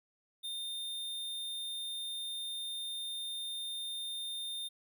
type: tone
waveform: square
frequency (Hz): 3630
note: A#7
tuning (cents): -47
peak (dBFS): -38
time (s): 0.43-4.69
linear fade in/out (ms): 20
effects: none